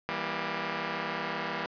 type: chord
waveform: 5% pulse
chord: E diminished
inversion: none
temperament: just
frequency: 164.81 / 197.78 / 237.3 Hz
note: E3 / G3 / Bb3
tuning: 0 / +16 / +31 cents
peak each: -25 dBFS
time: 0.09-1.66 s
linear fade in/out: 0 ms
effects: resampled to 11025 Hz + 9-bit